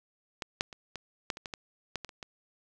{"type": "clicks", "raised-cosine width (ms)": 0.2, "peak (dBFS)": [-17, -10, -27, -22, -13, -25, -21, -20, -16, -22, -30, -23], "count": 12, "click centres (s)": [0.422, 0.609, 0.728, 0.957, 1.302, 1.371, 1.458, 1.538, 1.957, 2.047, 2.092, 2.228], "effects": []}